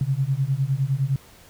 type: beating tone pair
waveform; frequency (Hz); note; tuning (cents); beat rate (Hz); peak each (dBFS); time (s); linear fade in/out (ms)
sine; 130.81 / 140.61; C3 / C#3; 0 / +25; 9.8; -23; 0.01-1.16; 2
effects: pink hiss -50 dBFS RMS until 1.49 s